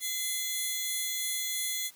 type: tone pair together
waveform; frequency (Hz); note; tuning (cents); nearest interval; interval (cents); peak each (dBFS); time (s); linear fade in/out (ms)
10% pulse; 2049 / 3416; C7 / G#7; -37 / +48; major sixth; 885; -25; 0-1.91; 50
effects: white hiss -58 dBFS RMS until 1.95 s + high-pass 60 Hz 12 dB/octave